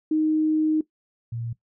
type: tone pair in turn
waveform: sine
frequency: 311.1 / 116.53 Hz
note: D#4 / A#2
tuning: 0 / 0 cents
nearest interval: octave + perfect fourth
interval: 1700 cents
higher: first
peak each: -18 / -28 dBFS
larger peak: first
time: 0.11-0.81 / 1.32-1.53 s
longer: first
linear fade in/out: 5 ms
effects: noise-tail reverb RT60 0.1 s tail -17 dB re dry